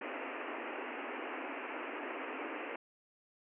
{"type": "band-pass noise", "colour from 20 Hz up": "pink", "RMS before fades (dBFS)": -42, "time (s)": [0.01, 2.76], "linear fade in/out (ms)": 5, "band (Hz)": [250, 2800], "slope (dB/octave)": 96, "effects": []}